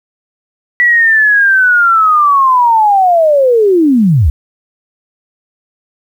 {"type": "linear sweep", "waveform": "sine", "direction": "down", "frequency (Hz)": [1959, 61], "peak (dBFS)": -5, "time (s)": [0.8, 4.3], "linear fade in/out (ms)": 0, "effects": ["7-bit"]}